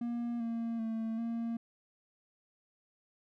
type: tone with pitch steps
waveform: triangle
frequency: 237 / 230.4 / 224 / 231.1 Hz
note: A#3 / A#3 / A3 / A#3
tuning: +29 / -20 / +31 / -15 cents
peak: -31 dBFS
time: 0.01-1.57 s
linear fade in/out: 5 ms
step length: 390 ms
effects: none